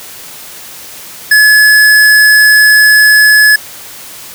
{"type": "tone", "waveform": "square", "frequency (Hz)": 1705, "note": "G#6", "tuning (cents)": 45, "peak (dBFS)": -3, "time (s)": [1.31, 3.56], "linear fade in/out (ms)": 5, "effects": ["white hiss -29 dBFS RMS until 4.34 s", "high-pass 60 Hz 12 dB/octave"]}